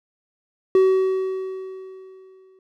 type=tone with exponential decay; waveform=triangle; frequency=378.3 Hz; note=F#4; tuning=38 cents sharp; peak=-9 dBFS; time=0.75-2.59 s; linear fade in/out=2 ms; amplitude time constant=400 ms; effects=none